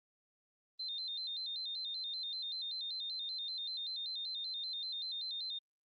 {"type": "tone with vibrato", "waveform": "sine", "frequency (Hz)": 3867, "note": "B7", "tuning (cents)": -37, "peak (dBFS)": -38, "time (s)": [0.79, 5.59], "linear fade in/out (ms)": 10, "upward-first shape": "square", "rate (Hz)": 5.2, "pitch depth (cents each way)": 98, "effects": ["Opus 24 kbps"]}